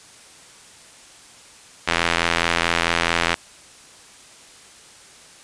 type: tone with band-pass filter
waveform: sawtooth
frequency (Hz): 84.6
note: E2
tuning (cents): +45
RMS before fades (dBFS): -21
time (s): 1.87-3.35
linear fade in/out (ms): 10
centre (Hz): 2300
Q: 0.97
effects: white hiss -46 dBFS RMS until 5.43 s + resampled to 22050 Hz